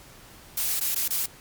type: noise with dropouts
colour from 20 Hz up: blue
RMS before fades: -26 dBFS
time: 0.57-1.26 s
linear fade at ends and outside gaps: 5 ms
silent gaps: 0.797-0.809 / 0.948-0.958 / 1.08-1.105 s
effects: pink hiss -49 dBFS RMS until 1.4 s + MP3 96 kbps